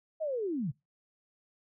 sine linear sweep, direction down, 654 to 121.8 Hz, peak -30 dBFS, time 0.2-0.72 s, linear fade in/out 20 ms, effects noise-tail reverb RT60 0.2 s tail -22 dB re dry

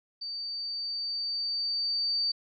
sine tone with level ramp, 4608 Hz, D8, 34 cents flat, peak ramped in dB -34 to -25 dBFS, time 0.21-2.32 s, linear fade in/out 10 ms, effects none

